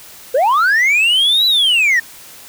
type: linear two-way sweep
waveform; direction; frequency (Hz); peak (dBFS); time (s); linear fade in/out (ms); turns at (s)
sine; up then down; 471.5 to 3992 to 1791; -7; 0.34-2; 10; 1.46
effects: tanh soft clip ceiling -9 dBFS + white hiss -38 dBFS RMS until 2.48 s